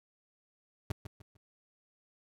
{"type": "tone with echo", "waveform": "40% pulse", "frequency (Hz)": 102, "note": "G#2", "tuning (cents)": -31, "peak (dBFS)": -29, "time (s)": [0.9, 0.92], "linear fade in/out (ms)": 5, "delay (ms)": 150, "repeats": 3, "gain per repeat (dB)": -10, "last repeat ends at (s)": 1.37, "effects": []}